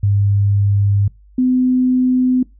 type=tone pair in turn; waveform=sine; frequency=100.8 / 254 Hz; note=G2 / B3; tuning=+49 / +49 cents; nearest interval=octave + major third; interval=1600 cents; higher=second; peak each=-11 dBFS; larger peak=neither; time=0.03-1.08 / 1.38-2.43 s; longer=neither; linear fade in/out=5 ms; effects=noise-tail reverb RT60 0.2 s tail -22 dB re dry + added 50 Hz sine -43 dBFS peak until 2.59 s